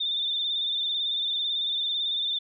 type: tone with vibrato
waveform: sine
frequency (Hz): 3584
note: A7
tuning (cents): +31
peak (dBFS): -25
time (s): 0-2.39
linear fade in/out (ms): 10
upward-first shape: sine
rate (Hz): 18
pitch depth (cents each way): 47
effects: none